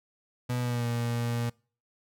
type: tone with pitch glide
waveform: 35% pulse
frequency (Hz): 123.47 to 118.51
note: B2 to A#2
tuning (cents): 0 to +29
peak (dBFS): -26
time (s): 0.49-1.5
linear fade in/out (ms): 10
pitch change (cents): -71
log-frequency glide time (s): 0.6-0.86
effects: noise-tail reverb RT60 0.4 s tail -25 dB re dry